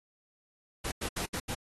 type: noise bursts at uneven times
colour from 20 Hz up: pink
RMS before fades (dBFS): -35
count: 5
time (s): 0.84-0.92 / 1.01-1.09 / 1.16-1.26 / 1.33-1.4 / 1.48-1.55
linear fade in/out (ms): 10
effects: AAC 32 kbps